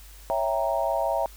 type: chord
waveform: sine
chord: C# diminished seventh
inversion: none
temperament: equal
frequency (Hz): 554.4 / 659.3 / 784 / 932.3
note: C#5 / E5 / G5 / Bb5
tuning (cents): 0 / 0 / 0 / 0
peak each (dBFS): -29 / -26 / -30 / -29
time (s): 0.3-1.26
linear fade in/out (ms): 0
effects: added 50 Hz sine -45 dBFS peak until 1.36 s + white hiss -51 dBFS RMS until 1.36 s